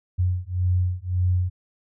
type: beating tone pair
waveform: sine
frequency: 89.7 / 91.5 Hz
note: F2 / F#2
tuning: +47 / -19 cents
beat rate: 1.8 Hz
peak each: -23 dBFS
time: 0.18-1.5 s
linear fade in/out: 20 ms
effects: none